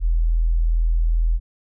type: tone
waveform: sine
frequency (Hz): 41.2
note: E1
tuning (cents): 0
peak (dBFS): -15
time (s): 0-1.4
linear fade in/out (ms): 50
effects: none